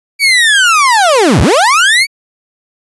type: linear two-way sweep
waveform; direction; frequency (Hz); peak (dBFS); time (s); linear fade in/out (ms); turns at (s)
30% pulse; down then up; 2300 to 58.9 to 2300; -3; 0.19-2.07; 50; 1.41
effects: resampled to 24000 Hz